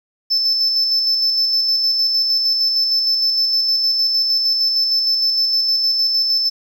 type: tone with tremolo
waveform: sine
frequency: 5274 Hz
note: E8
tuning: in tune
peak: -11 dBFS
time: 0.3-6.5 s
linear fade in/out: 20 ms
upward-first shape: square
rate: 6.5 Hz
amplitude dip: 35%
effects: tanh soft clip ceiling -11 dBFS + 8-bit